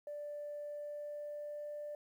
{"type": "tone with pitch glide", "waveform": "sine", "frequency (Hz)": [587.3, 591], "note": ["D5", "D5"], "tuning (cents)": [0, 11], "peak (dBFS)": -40, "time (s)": [0.07, 1.95], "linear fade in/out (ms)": 2, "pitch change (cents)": 11, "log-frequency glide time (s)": [0.58, 1.73], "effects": ["tanh soft clip ceiling -37 dBFS", "12-bit"]}